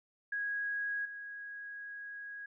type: tone with level steps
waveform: sine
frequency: 1652 Hz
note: G#6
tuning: 10 cents flat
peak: -33 / -42 dBFS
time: 0.32-2.46 s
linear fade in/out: 5 ms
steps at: 1.05 s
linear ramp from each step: 5 ms
effects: none